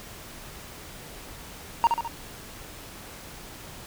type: tone with echo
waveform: triangle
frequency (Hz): 930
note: A#5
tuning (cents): -4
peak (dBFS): -13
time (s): 1.84-1.87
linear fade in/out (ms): 0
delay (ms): 69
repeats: 3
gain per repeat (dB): -5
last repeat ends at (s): 2.077
effects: pink hiss -43 dBFS RMS until 3.86 s